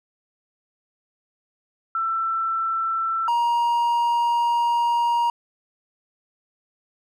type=tone pair in turn; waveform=sine / triangle; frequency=1336 / 944.7 Hz; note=E6 / A#5; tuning=+23 / +23 cents; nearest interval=tritone; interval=600 cents; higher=first; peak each=-21 / -16 dBFS; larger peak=second; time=1.95-3.28 / 3.28-5.3 s; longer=second; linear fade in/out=2 ms; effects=none